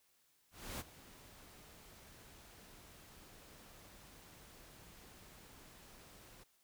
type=noise with ADSR envelope; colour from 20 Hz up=pink; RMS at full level=-43 dBFS; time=0.51-6.44 s; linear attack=290 ms; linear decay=25 ms; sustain=-16 dB; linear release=11 ms; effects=white hiss -74 dBFS RMS until 6.63 s